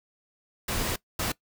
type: noise bursts at uneven times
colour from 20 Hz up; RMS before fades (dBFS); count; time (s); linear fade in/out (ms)
pink; -29; 2; 0.68-0.96 / 1.19-1.32; 5
effects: noise-tail reverb RT60 0.1 s tail -20 dB re dry